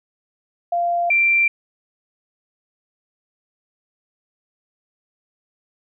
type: tone pair in turn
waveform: sine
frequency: 693 / 2358 Hz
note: F5 / D7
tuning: -14 / +6 cents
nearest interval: octave + major sixth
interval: 2120 cents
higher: second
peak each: -17 / -13 dBFS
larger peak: second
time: 0.72-1.1 / 1.1-1.48 s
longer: neither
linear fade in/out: 5 ms
effects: none